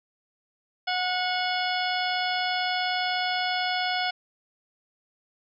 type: harmonic tone with a mistuned harmonic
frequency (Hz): 731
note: F#5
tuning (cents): -21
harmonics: 1 / 2 / 3 / 4 / 5 / 6 / 7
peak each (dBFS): -28 / -31 / -33 / -34 / -35 / -36 / -36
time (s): 0.87-4.11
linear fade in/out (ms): 10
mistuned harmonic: 5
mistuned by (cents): -110
effects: none